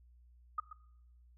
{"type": "tone with echo", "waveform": "sine", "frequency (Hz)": 1244.5, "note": "D#6", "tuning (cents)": 0, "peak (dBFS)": -31, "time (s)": [0.58, 0.6], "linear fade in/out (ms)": 5, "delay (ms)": 130, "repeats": 1, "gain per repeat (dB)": -13, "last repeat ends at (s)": 0.73, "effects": ["noise-tail reverb RT60 0.8 s tail -20 dB re dry", "added 60 Hz sine -59 dBFS peak until 1.37 s"]}